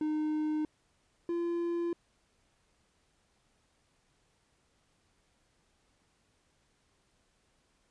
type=tone pair in turn; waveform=triangle; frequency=306.7 / 342.4 Hz; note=D#4 / F4; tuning=-25 / -34 cents; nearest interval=major second; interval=191 cents; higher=second; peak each=-27 / -28 dBFS; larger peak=first; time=0.01-0.65 / 1.29-1.93 s; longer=neither; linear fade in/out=2 ms; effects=pink hiss -72 dBFS RMS until 7.9 s + resampled to 22050 Hz

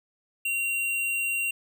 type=tone; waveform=square; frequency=2756 Hz; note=F7; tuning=24 cents flat; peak=-26 dBFS; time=0.45-1.51 s; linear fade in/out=5 ms; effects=none

